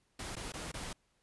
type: noise with dropouts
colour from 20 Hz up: pink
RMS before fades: -42 dBFS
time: 0.19-0.93 s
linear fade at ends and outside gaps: 5 ms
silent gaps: 0.355-0.365 / 0.522-0.537 / 0.718-0.739 s
effects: pink hiss -75 dBFS RMS until 1.22 s + resampled to 24000 Hz